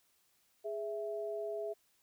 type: tone pair together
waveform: sine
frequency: 415.3 / 659.3 Hz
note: G#4 / E5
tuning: 0 / 0 cents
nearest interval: minor sixth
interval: 800 cents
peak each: -39 / -39 dBFS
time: 0.64-1.74 s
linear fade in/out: 20 ms
effects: white hiss -73 dBFS RMS until 2.02 s